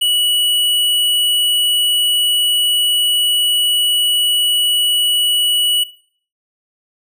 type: tone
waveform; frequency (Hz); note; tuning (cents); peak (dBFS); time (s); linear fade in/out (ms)
square; 2938; F#7; -13; -13; 0.01-5.84; 10
effects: noise-tail reverb RT60 0.5 s tail -17 dB re dry